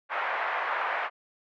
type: band-pass noise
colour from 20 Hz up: pink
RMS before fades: -30 dBFS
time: 0.09-1.1 s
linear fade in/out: 50 ms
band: 690 to 2100 Hz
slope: 24 dB/octave
effects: none